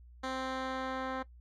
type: tone with low-pass filter sweep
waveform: 10% pulse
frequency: 261.6 Hz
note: C4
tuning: in tune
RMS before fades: -37 dBFS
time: 0.23-1.23 s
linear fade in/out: 10 ms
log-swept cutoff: 5200 to 2200 Hz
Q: 0.77
effects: noise-tail reverb RT60 0.1 s tail -17 dB re dry + added 60 Hz sine -52 dBFS peak until 1.4 s